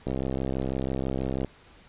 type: click train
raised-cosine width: 2 ms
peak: -16 dBFS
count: 92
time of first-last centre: 0.07-1.447 s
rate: 66.1 Hz
effects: pink hiss -54 dBFS RMS until 1.88 s + resampled to 8000 Hz